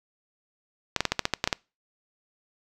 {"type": "clicks", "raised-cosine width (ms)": 0.2, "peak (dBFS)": -5, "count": 10, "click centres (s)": [0.963, 1.006, 1.053, 1.12, 1.193, 1.254, 1.337, 1.441, 1.475, 1.528], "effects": ["noise-tail reverb RT60 0.3 s tail -26 dB re dry"]}